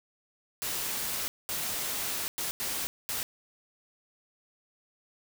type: noise bursts at uneven times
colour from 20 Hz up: white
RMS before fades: -33 dBFS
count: 5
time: 0.62-1.28 / 1.49-2.28 / 2.38-2.51 / 2.6-2.87 / 3.09-3.23 s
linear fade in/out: 0 ms
effects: none